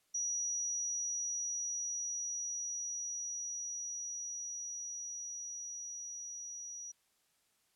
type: tone with level ramp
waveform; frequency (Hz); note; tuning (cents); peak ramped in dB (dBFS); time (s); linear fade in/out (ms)
sine; 5810; F#8; -32; -33 to -43; 0.14-6.92; 10
effects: white hiss -75 dBFS RMS until 7.75 s + low-pass 12000 Hz 12 dB/octave